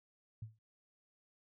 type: tone with exponential decay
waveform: sine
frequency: 110 Hz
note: A2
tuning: in tune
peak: -39 dBFS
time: 0.42-0.59 s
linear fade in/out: 5 ms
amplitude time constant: 36 ms
effects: none